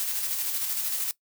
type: noise with tremolo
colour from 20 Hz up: blue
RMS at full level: -28 dBFS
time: 0-1.11 s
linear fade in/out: 0 ms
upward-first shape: square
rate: 13 Hz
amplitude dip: 30%
effects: noise-tail reverb RT60 0.1 s tail -19 dB re dry